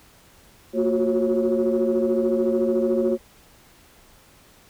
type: tone cluster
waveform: sine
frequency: 229.8 / 358.6 / 372.3 / 545 Hz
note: A#3 / F4 / F#4 / C#5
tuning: -25 / +46 / +11 / -29 cents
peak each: -23 dBFS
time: 0.73-3.18 s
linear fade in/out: 50 ms
effects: tanh soft clip ceiling -12 dBFS + pink hiss -53 dBFS RMS until 4.69 s